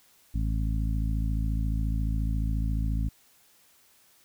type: harmonic tone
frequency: 54.3 Hz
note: A1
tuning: 22 cents flat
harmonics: 1 / 2 / 3 / 4 / 5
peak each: -26 / -32 / -36 / -38 / -40 dBFS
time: 0.34-3.09 s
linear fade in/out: 10 ms
effects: white hiss -61 dBFS RMS until 4.24 s